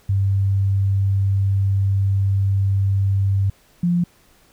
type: tone pair in turn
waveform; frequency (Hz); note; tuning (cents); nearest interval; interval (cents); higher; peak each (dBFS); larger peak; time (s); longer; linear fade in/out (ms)
sine; 98 / 174.62; G2 / F3; 0 / 0; minor seventh; 1000; second; -15; neither; 0.09-3.5 / 3.83-4.04; first; 5
effects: pink hiss -55 dBFS RMS until 4.52 s